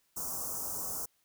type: band-stop noise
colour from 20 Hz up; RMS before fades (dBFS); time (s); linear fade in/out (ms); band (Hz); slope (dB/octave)
white; -37; 0.16-1.06; 10; 1300 to 5600; 48
effects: white hiss -73 dBFS RMS until 1.24 s